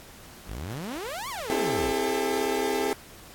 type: exponential two-way sweep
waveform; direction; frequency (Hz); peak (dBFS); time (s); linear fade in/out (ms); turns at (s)
sawtooth; up then down; 40.9 to 1174.7 to 40.9; -29; 0.46-1.94; 50; 1.29
type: chord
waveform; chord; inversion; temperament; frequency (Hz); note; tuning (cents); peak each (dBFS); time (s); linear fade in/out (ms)
30% pulse; A minor seventh; first; equal with one note detuned; 261.6 / 329.6 / 401.9 / 440; C4 / E4 / G4 / A4; 0 / 0 / +43 / 0; -30 / -31 / -25 / -27; 1.5-2.93; 0
effects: pink hiss -48 dBFS RMS until 3.34 s + AAC 64 kbps